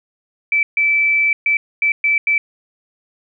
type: tone bursts at uneven times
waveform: sine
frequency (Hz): 2318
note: D7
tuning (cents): -23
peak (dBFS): -12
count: 6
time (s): 0.52-0.63 / 0.77-1.33 / 1.46-1.57 / 1.82-1.92 / 2.04-2.18 / 2.27-2.38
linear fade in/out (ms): 2
effects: none